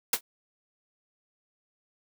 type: noise with exponential decay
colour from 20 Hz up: white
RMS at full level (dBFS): -18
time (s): 0.13-0.21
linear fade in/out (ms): 5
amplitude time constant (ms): 16
effects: high-pass 200 Hz 12 dB/octave